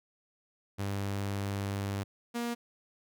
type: tone pair in turn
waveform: sawtooth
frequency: 99.6 / 236.9 Hz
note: G2 / A#3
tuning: +28 / +28 cents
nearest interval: octave + minor third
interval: 1500 cents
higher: second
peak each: -28 dBFS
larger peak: neither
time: 0.78-2.04 / 2.34-2.55 s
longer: first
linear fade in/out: 20 ms
effects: none